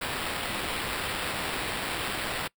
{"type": "noise with sample-and-hold", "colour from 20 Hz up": "white", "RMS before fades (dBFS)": -32, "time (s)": [0.01, 2.48], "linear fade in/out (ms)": 10, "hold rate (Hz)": 6300, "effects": ["noise-tail reverb RT60 0.1 s tail -23 dB re dry"]}